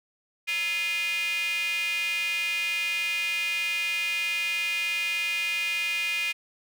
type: tone with high-pass filter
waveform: square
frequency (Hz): 189.3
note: F#3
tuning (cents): +40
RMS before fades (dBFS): -28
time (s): 0.47-6.33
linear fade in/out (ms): 20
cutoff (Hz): 2400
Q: 8.3
effects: none